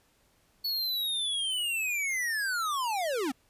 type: linear sweep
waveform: square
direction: down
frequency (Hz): 4435 to 239.4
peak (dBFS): -29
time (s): 0.64-3.32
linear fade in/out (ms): 10
effects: pink hiss -67 dBFS RMS until 3.49 s + resampled to 32000 Hz